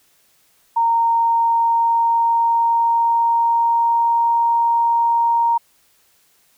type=tone with pitch glide; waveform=sine; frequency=924 to 932 Hz; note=A#5 to A#5; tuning=-16 to -1 cents; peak=-13 dBFS; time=0.76-5.58 s; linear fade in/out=10 ms; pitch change=+15 cents; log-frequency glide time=1.17-4.36 s; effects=white hiss -58 dBFS RMS until 6.57 s